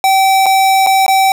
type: tone with dropouts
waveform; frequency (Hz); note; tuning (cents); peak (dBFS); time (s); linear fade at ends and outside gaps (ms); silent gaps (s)
square; 771; G5; -29; -8; 0.04-1.32; 1; 0.459-0.464 / 0.864-0.87 / 1.064-1.08
effects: none